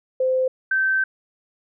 sine tone pair in turn, 517 / 1549.2 Hz, C5 / G6, -21 / -21 cents, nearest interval octave + perfect fifth, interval 1900 cents, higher second, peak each -17 dBFS, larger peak neither, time 0.2-0.48 / 0.71-1.04 s, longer second, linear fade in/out 5 ms, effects none

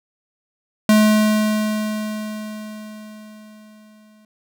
square tone with exponential decay, 214 Hz, A3, 48 cents flat, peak -10 dBFS, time 0.89-4.25 s, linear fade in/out 2 ms, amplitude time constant 730 ms, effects none

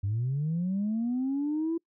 sine linear sweep, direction up, 94.9 to 336.7 Hz, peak -25 dBFS, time 0.03-1.78 s, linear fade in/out 10 ms, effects noise-tail reverb RT60 0.1 s tail -26 dB re dry + tanh soft clip ceiling -23 dBFS

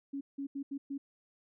sine tone bursts at uneven times, 277.9 Hz, C#4, 4 cents sharp, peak -35 dBFS, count 5, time 0.13-0.21 / 0.38-0.47 / 0.55-0.63 / 0.71-0.78 / 0.9-0.98 s, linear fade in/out 10 ms, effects none

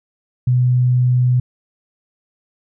sine tone, 125 Hz, B2, 21 cents sharp, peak -11 dBFS, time 0.47-1.4 s, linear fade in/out 5 ms, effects none

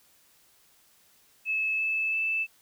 sine tone with pitch steps, 2600 / 2618 / 2636 Hz, E7 / E7 / E7, -24 / -13 / -1 cents, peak -25 dBFS, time 1.45-2.47 s, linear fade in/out 50 ms, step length 340 ms, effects white hiss -62 dBFS RMS until 2.61 s

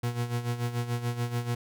40% pulse tone with tremolo, 119.9 Hz, A#2, 49 cents sharp, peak -25 dBFS, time 0.03-1.55 s, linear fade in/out 5 ms, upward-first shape sine, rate 6.9 Hz, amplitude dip 70%, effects none

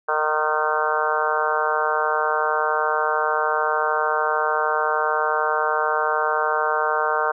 harmonic tone with a mistuned harmonic, 153.4 Hz, D#3, 24 cents flat, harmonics 3 / 4 / 5 / 6 / 7 / 8 / 9 / 10, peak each -27 / -27 / -27 / -27 / -27 / -27 / -27 / -27 dBFS, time 0.08-7.32 s, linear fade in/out 10 ms, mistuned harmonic 6, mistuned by +20 cents, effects none

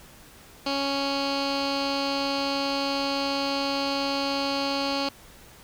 15% pulse tone with low-pass filter, 277.2 Hz, C#4, in tune, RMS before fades -27 dBFS, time 0.66-5.09 s, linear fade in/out 5 ms, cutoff 4300 Hz, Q 4.4, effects pink hiss -50 dBFS RMS until 5.63 s

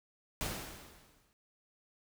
pink noise with exponential decay, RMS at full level -35 dBFS, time 0.41-1.33 s, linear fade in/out 0 ms, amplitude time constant 200 ms, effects none

